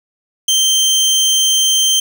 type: tone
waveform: 25% pulse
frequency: 3136 Hz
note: G7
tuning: in tune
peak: -7 dBFS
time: 0.48-2 s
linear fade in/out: 5 ms
effects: 8-bit